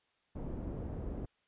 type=low-pass noise; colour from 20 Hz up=pink; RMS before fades=-40 dBFS; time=0.35-1.26 s; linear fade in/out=10 ms; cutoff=440 Hz; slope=12 dB/octave; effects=white hiss -75 dBFS RMS until 1.47 s + resampled to 8000 Hz